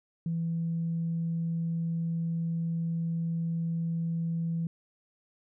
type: tone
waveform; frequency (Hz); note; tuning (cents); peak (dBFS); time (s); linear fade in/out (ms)
sine; 166.1; E3; +13; -27; 0.26-4.67; 2
effects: tanh soft clip ceiling -23 dBFS